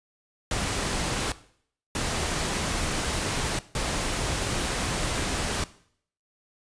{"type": "noise bursts at uneven times", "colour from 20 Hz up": "pink", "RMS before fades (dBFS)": -28, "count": 3, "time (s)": [[0.51, 1.32], [1.95, 3.59], [3.75, 5.64]], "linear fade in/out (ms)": 2, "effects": ["noise-tail reverb RT60 0.6 s tail -17 dB re dry", "resampled to 22050 Hz"]}